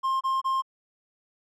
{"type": "tone bursts", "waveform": "triangle", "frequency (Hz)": 1061, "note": "C6", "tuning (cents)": 24, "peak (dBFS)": -21, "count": 3, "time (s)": [0.03, 0.622], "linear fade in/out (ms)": 20, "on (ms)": 180, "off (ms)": 26, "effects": []}